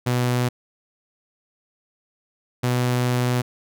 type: tone pair in turn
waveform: sawtooth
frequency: 123.47 / 123.98 Hz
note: B2 / B2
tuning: 0 / +7 cents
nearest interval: unison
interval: 7 cents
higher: second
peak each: -15 / -15 dBFS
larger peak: neither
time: 0.06-0.49 / 2.63-3.42 s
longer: second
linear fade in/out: 10 ms
effects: none